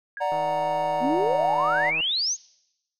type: tone with exponential decay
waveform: sine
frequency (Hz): 1642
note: G#6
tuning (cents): -20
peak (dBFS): -30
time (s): 0.17-0.36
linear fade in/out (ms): 1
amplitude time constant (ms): 41
type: chord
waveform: triangle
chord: D augmented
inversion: none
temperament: equal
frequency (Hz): 587.3 / 740 / 932.3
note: D5 / F#5 / A#5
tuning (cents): 0 / 0 / 0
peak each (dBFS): -25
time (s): 0.2-1.91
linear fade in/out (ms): 20
type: click train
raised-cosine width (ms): 1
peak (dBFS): -25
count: 269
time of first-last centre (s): 0.32-2.006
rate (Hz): 159
type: exponential sweep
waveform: sine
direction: up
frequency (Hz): 233.1 to 6800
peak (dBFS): -22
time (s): 1-2.37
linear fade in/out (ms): 50
effects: noise-tail reverb RT60 0.9 s tail -24 dB re dry